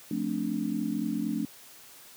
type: chord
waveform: sine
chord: D minor seventh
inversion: first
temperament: just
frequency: 176.2 / 220.2 / 264.3 / 293.7 Hz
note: F3 / A3 / C4 / D4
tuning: +16 / +2 / +18 / 0 cents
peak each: -36 / -31 / -35 / -32 dBFS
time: 0.11-1.45 s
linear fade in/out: 2 ms
effects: white hiss -51 dBFS RMS until 2.16 s + high-pass 100 Hz 12 dB/octave